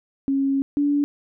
sine tone pair in turn, 273.5 / 288.1 Hz, C#4 / D4, -23 / -33 cents, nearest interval minor second, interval 90 cents, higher second, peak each -18 / -17 dBFS, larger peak second, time 0.28-0.62 / 0.77-1.04 s, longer first, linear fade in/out 0 ms, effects none

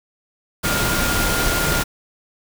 sine tone in noise, 1411 Hz, F6, 17 cents sharp, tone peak -24 dBFS, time 0.63-1.84 s, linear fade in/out 20 ms, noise pink, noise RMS -20 dBFS, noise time 0.63-1.84 s, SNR -7 dB, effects none

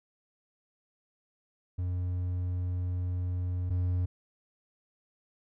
triangle tone pair in turn, 90 / 90 Hz, F#2 / F#2, -47 / -47 cents, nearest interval unison, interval 0 cents, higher neither, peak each -27 / -24 dBFS, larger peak second, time 1.78-3.7 / 3.7-4.06 s, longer first, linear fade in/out 10 ms, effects none

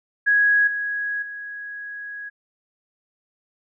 sine tone with level steps, 1661.2 Hz, G#6, in tune, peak -14 / -23 / -31 dBFS, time 0.26-2.3 s, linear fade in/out 20 ms, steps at 0.67 / 1.22 s, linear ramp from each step 5 ms, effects none

